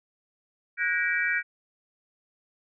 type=tone cluster; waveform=sine; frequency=1463 / 1629 / 1893 / 2315 Hz; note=F#6 / G#6 / A#6 / D7; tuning=-20 / -34 / +26 / -25 cents; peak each=-29 dBFS; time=0.77-1.43 s; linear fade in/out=50 ms; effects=none